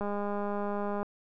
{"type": "click train", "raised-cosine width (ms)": 1, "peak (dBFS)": -21, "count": 209, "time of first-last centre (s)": [0.01, 1.03], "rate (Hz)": 204, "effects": []}